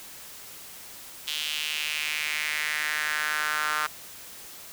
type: tone with high-pass filter sweep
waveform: sawtooth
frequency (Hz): 151.9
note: D#3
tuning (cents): -41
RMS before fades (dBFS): -29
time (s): 1.27-3.87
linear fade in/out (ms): 10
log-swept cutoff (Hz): 3200 to 1300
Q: 3.5
effects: white hiss -44 dBFS RMS until 4.72 s